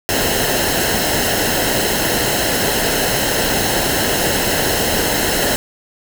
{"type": "noise with comb filter", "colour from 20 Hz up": "pink", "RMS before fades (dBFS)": -17, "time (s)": [0.09, 5.56], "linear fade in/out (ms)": 0, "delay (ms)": 0.85, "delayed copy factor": -0.65, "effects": []}